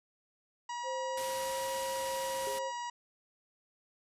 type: harmonic tone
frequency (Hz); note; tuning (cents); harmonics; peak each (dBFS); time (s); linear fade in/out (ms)
961; B5; -48; 1 / 2 / 3 / 4 / 5 / 6 / 7 / 8; -37 / -47 / -50 / -57 / -55 / -53 / -57 / -55; 0.69-2.9; 5
type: tone with pitch glide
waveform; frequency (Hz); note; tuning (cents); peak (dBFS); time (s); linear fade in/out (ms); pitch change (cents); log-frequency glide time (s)
sine; 523.3 to 534.6; C5 to C5; 0 to +37; -36; 0.83-2.72; 50; +37; 1.03-1.64
type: low-pass noise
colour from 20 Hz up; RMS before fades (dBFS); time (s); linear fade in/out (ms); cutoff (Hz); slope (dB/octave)
white; -44; 1.17-2.59; 5; 12000; 24
type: tone with exponential decay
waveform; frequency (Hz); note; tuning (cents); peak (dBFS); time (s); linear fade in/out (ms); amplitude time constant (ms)
sine; 410; G#4; -22; -37; 2.47-2.81; 0; 73
effects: resampled to 32000 Hz